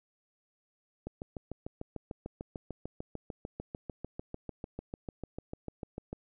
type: click train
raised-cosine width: 2 ms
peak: -25 dBFS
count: 35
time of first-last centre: 1.07-6.13 s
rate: 6.72 Hz
effects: none